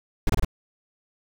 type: noise bursts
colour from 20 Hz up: brown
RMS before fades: -19 dBFS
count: 4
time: 0.27-0.448 s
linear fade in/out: 2 ms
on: 25 ms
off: 26 ms
effects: none